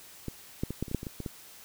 clicks, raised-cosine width 3 ms, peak -21 / -16 / -21 / -17 / -28 / -24 / -14 / -25 / -23 / -23 / -21 dBFS, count 11, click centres 0.283 / 0.635 / 0.706 / 0.826 / 0.882 / 0.914 / 0.947 / 1.031 / 1.068 / 1.203 / 1.262 s, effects white hiss -51 dBFS RMS until 1.64 s

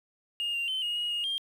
triangle tone with pitch steps, 2838 / 2779 / 3070 / 2869 / 2887 / 2858 / 3201 Hz, F7 / F7 / G7 / F7 / F#7 / F7 / G7, +27 / -9 / -37 / +46 / -43 / +39 / +36 cents, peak -26 dBFS, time 0.4-1.38 s, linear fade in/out 0 ms, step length 140 ms, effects tanh soft clip ceiling -24 dBFS + 10-bit

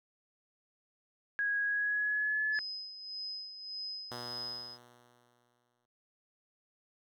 sine tone with pitch glide, 1652 to 1719.2 Hz, G#6 to A6, -10 to -41 cents, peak -29 dBFS, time 1.39-2.59 s, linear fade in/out 0 ms, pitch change +69 cents, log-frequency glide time 1.64-2.43 s
sine tone with tremolo, 5050 Hz, D#8, 25 cents sharp, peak -37 dBFS, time 2.52-4.78 s, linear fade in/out 50 ms, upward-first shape sine, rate 1.7 Hz, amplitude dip 60%
5% pulse tone with exponential decay, 121.2 Hz, B2, 32 cents flat, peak -29 dBFS, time 4.11-5.86 s, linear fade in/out 5 ms, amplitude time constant 380 ms
effects none

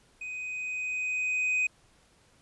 triangle tone with level ramp, 2504 Hz, D#7, 10 cents sharp, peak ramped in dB -34 to -22 dBFS, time 0.21-1.67 s, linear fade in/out 5 ms, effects pink hiss -63 dBFS RMS until 2.41 s + resampled to 24000 Hz

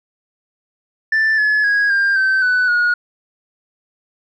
sine tone with pitch steps, 1767 / 1708.8 / 1652.5 / 1598 / 1545.4 / 1494.5 / 1445.2 Hz, A6 / G#6 / G#6 / G6 / G6 / F#6 / F#6, +7 / +49 / -9 / +33 / -25 / +17 / -41 cents, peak -10 dBFS, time 1.12-2.94 s, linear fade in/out 5 ms, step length 260 ms, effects tanh soft clip ceiling -11 dBFS

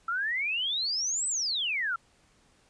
sine exponential two-way sweep, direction up then down, 1318.5 to 8220 to 1318.5 Hz, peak -27 dBFS, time 0.08-1.96 s, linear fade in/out 5 ms, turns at 1.27 s, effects pink hiss -64 dBFS RMS until 2.69 s + resampled to 22050 Hz

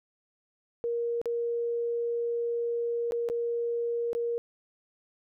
sine tone with dropouts, 470.5 Hz, A#4, 16 cents sharp, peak -27 dBFS, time 0.84-4.38 s, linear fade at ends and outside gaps 0 ms, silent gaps 1.215-1.257 / 3.11-3.121 / 3.288-3.299 / 4.131-4.15 s, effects none

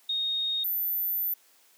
sine tone pair in turn, 3719 / 14041 Hz, A#7 / A9, -5 / -5 cents, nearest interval octave + major seventh, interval 2300 cents, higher second, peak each -26 dBFS, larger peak neither, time 0.09-0.64 / 0.64-1.34 s, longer second, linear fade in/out 5 ms, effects white hiss -61 dBFS RMS until 1.77 s + high-pass 300 Hz 12 dB/octave

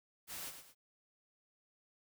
white noise with echo, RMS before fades -45 dBFS, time 0.27-0.53 s, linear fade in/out 50 ms, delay 110 ms, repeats 2, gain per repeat -8 dB, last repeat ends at 0.75 s, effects none

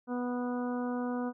harmonic tone, 246.1 Hz, B3, 6 cents flat, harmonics 1 / 2 / 3 / 4 / 5 / 6, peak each -32 / -38 / -42 / -44 / -46 / -48 dBFS, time 0.07-1.33 s, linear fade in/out 50 ms, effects none

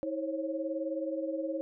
sine tone cluster, 320.3 / 536 / 555 Hz, E4 / C5 / C#5, -50 / +42 / +2 cents, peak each -35 / -36 / -37 dBFS, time 0.03-1.61 s, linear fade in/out 0 ms, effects none

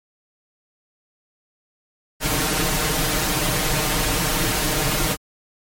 pink noise with comb filter, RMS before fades -21 dBFS, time 2.2-5.17 s, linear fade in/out 50 ms, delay 6.5 ms, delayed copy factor +0.8, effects MP3 64 kbps

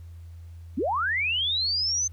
sine linear sweep, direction up, 196 to 6272 Hz, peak -23 dBFS, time 0.77-2.08 s, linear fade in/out 10 ms, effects added 84 Hz sine -40 dBFS peak until 2.12 s + pink hiss -64 dBFS RMS until 2.12 s

